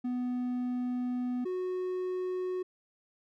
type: tone pair in turn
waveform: triangle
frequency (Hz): 248.1 / 367.2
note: B3 / F#4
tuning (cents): +8 / -13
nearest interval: perfect fifth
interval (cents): 679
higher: second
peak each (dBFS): -28 / -29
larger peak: first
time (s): 0.04-1.45 / 1.45-2.63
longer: first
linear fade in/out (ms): 10
effects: none